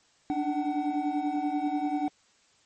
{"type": "tone cluster", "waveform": "triangle", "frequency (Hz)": [289.4, 299.7, 752], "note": ["D4", "D4", "F#5"], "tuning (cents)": [-25, 35, 28], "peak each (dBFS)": -29, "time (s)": [0.3, 2.08], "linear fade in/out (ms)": 0, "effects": ["white hiss -64 dBFS RMS until 2.65 s", "MP3 32 kbps"]}